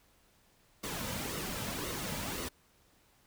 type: noise with flanger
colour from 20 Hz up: pink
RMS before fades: -38 dBFS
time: 0.83-2.49 s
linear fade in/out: 10 ms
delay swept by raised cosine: 1.2 to 2.8 ms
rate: 1.9 Hz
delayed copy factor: -0.55
effects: pink hiss -67 dBFS RMS until 3.26 s